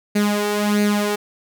sawtooth tone with flanger, 207.2 Hz, G#3, 4 cents flat, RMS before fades -19 dBFS, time 0.15-1.16 s, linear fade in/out 10 ms, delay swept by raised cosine 0.45 to 2.25 ms, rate 1.5 Hz, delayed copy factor +0.65, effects none

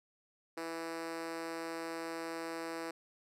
5% pulse tone with high-pass filter, 164.81 Hz, E3, in tune, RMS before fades -41 dBFS, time 0.57-2.91 s, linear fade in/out 5 ms, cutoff 370 Hz, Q 3.7, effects low-pass 12000 Hz 12 dB/octave

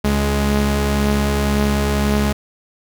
sawtooth tone pair together, 70.3 / 209 Hz, C#2 / G#3, +25 / +11 cents, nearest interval octave + perfect fifth, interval 1886 cents, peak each -14 dBFS, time 0.04-2.33 s, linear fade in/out 10 ms, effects none

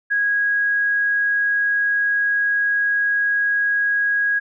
sine tone, 1650 Hz, G#6, 12 cents flat, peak -16 dBFS, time 0.1-4.4 s, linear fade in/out 20 ms, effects none

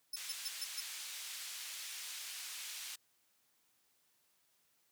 sawtooth tone bursts, 5274 Hz, E8, in tune, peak -35 dBFS, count 5, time 0.13-0.805 s, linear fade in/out 5 ms, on 31 ms, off 130 ms
pink band-pass noise, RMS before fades -46 dBFS, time 0.16-2.96 s, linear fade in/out 10 ms, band 2700 to 12000 Hz, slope 12 dB/octave
effects white hiss -75 dBFS RMS until 4.91 s + high-pass 80 Hz 12 dB/octave

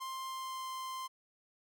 45% pulse tone with pitch glide, 1051 to 1043.7 Hz, C6 to C6, +7 to -5 cents, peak -39 dBFS, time 0-1.08 s, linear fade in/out 20 ms, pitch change -12 cents, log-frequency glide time 0.28-0.7 s, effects none

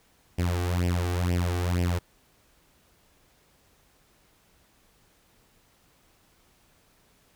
sawtooth tone with flanger, 88.2 Hz, F2, 18 cents sharp, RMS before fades -26 dBFS, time 0.38-1.99 s, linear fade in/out 10 ms, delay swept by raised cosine 0.37 to 2.67 ms, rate 2.1 Hz, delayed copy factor +0.8, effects pink hiss -63 dBFS RMS until 7.35 s

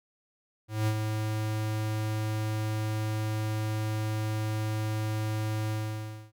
square tone with ADSR envelope, 108.2 Hz, A2, 29 cents flat, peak -24 dBFS, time 0.68-6.32 s, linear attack 190 ms, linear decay 66 ms, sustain -5 dB, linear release 610 ms, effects none

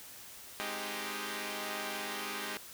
5% pulse chord, Ab major seventh, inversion none, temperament equal, 207.7 / 261.6 / 311.1 / 392 Hz, Ab3 / C4 / Eb4 / G4, 0 / 0 / 0 / 0 cents, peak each -30 / -35 / -32 / -30 dBFS, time 0.6-2.57 s, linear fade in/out 0 ms, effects white hiss -50 dBFS RMS until 2.73 s

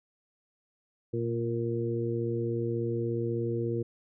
harmonic tone with a mistuned harmonic, 116.54 Hz, A#2, in tune, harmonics 1 / 2 / 3 / 4, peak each -32 / -37 / -32 / -34 dBFS, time 1.13-3.83 s, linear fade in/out 10 ms, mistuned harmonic 1, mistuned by +28 cents, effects none

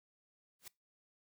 white noise with exponential growth, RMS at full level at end -44 dBFS, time 0.59-0.68 s, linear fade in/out 5 ms, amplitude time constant 19 ms, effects noise-tail reverb RT60 0.2 s tail -22 dB re dry

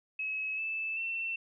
sine tone with pitch steps, 2570 / 2630 / 2692 Hz, E7 / E7 / E7, -45 / -5 / +36 cents, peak -32 dBFS, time 0.19-1.36 s, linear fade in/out 5 ms, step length 390 ms, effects none

